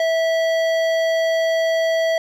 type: tone with hard clipping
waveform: triangle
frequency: 654 Hz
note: E5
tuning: 14 cents flat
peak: -18 dBFS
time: 0-2.18 s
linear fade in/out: 2 ms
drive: 17 dB
effects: none